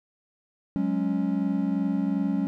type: chord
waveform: triangle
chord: F# suspended second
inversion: none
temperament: equal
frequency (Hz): 185 / 207.7 / 277.2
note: F#3 / G#3 / C#4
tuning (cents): 0 / 0 / 0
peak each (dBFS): -26 / -26 / -25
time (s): 0.76-2.47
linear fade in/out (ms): 0
effects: none